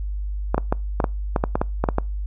clicks, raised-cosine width 1 ms, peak -5 dBFS, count 12, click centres 0.545 / 0.58 / 0.725 / 1.002 / 1.042 / 1.362 / 1.439 / 1.555 / 1.615 / 1.84 / 1.888 / 1.984 s, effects noise-tail reverb RT60 0.3 s tail -26 dB re dry + added 50 Hz sine -24 dBFS peak until 2.26 s

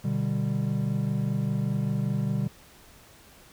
triangle chord, G major, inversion first, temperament equal with one note detuned, 123.47 / 148.54 / 196 Hz, B2 / D3 / G3, 0 / +20 / 0 cents, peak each -27 dBFS, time 0.04-2.48 s, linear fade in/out 10 ms, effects pink hiss -53 dBFS RMS until 3.52 s

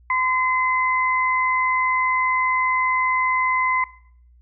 sine tone pair together, 1025 / 2050 Hz, C6 / C7, -36 / -36 cents, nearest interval octave, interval 1200 cents, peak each -20 / -21 dBFS, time 0.1-3.84 s, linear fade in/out 2 ms, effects noise-tail reverb RT60 0.6 s tail -19 dB re dry + added 60 Hz sine -49 dBFS peak until 4.41 s

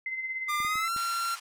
sine tone with tremolo, 2063 Hz, C7, 25 cents flat, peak -29 dBFS, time 0.06-0.88 s, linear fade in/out 2 ms, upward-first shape sine, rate 17 Hz, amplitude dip 50%
45% pulse tone with pitch glide, 1199 to 1369.4 Hz, D6 to F6, +36 to -34 cents, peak -28 dBFS, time 0.48-1.36 s, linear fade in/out 20 ms, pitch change +230 cents, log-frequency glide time 0.61-0.93 s
clicks, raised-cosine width 3 ms, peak -34 dBFS, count 4, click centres 0.603 / 0.649 / 0.756 / 0.963 s
pink band-pass noise, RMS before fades -44 dBFS, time 0.96-1.4 s, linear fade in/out 10 ms, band 970 to 10000 Hz, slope 24 dB/octave
effects none

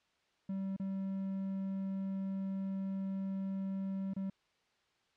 triangle tone with dropouts, 193.1 Hz, G3, 26 cents flat, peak -33 dBFS, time 0.49-4.3 s, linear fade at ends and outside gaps 5 ms, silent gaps 0.765-0.797 / 4.137-4.163 s, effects white hiss -74 dBFS RMS until 5.16 s + low-pass 4000 Hz 12 dB/octave

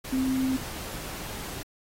sine tone in noise, 261.6 Hz, C4, in tune, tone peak -23 dBFS, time 0.12-0.57 s, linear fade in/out 10 ms, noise pink, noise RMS -38 dBFS, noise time 0.04-1.63 s, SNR +12 dB, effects AAC 48 kbps

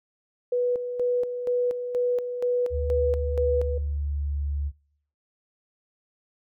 sine tone with tremolo, 491.3 Hz, B4, 9 cents flat, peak -21 dBFS, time 0.52-3.78 s, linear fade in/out 5 ms, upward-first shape square, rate 2.1 Hz, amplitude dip 60%
sine tone with pitch glide, 73.9 to 71.67 Hz, D2 to D2, +11 to -42 cents, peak -25 dBFS, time 2.7-4.72 s, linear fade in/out 50 ms, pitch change -53 cents, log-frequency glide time 2.92-4.33 s
effects noise-tail reverb RT60 0.7 s tail -24 dB re dry

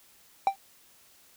triangle tone with exponential decay, 783 Hz, G5, 2 cents flat, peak -14 dBFS, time 0.47-0.56 s, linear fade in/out 1 ms, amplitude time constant 19 ms, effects white hiss -59 dBFS RMS until 1.36 s

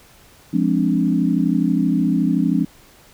sine chord, D half-diminished seventh, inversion first, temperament equal, 174.61 / 207.7 / 261.6 / 293.7 Hz, F3 / Ab3 / C4 / D4, 0 / 0 / 0 / 0 cents, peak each -20 / -21 / -20 / -21 dBFS, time 0.53-2.65 s, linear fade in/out 10 ms, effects pink hiss -49 dBFS RMS until 3.13 s

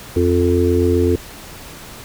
harmonic tone, 87.9 Hz, F2, 12 cents sharp, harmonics 1 / 3 / 4 / 5, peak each -17 / -19 / -17 / -18 dBFS, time 0.16-1.16 s, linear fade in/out 5 ms, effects pink hiss -36 dBFS RMS until 2.04 s

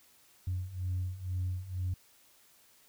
sine beating tone pair, 90 / 92.1 Hz, F#2 / F#2, -47 / -7 cents, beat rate 2.1 Hz, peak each -36 / -33 dBFS, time 0.47-1.94 s, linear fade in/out 5 ms, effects tanh soft clip ceiling -27 dBFS + white hiss -63 dBFS RMS until 2.88 s

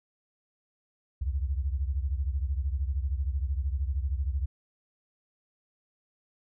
sine beating tone pair, 65.41 / 78.41 Hz, C2 / D#2, 0 / +14 cents, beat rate 13 Hz, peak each -28 / -32 dBFS, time 1.21-4.46 s, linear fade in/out 10 ms, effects none

